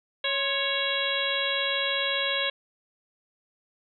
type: harmonic tone with a mistuned harmonic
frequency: 554.4 Hz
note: C#5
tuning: in tune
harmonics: 1 / 2 / 3 / 4 / 5 / 6 / 7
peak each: -32 / -36 / -32 / -33 / -33 / -30 / -32 dBFS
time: 0.24-2.5 s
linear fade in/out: 5 ms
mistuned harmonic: 2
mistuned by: -75 cents
effects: none